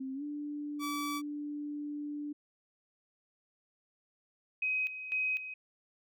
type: tone with pitch glide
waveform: sine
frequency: 264.8 to 293.8 Hz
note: C4 to D4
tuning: +21 to +1 cents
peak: -36 dBFS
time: 0-2.33 s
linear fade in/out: 10 ms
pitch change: +180 cents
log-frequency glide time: 0.14-0.23 s
type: tone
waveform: sawtooth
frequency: 1151 Hz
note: D6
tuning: 35 cents flat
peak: -32 dBFS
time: 0.79-1.22 s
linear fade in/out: 50 ms
type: tone with tremolo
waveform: sine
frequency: 2525 Hz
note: D#7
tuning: 25 cents sharp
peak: -29 dBFS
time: 4.62-5.54 s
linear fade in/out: 5 ms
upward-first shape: square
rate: 2 Hz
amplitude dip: 70%
effects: none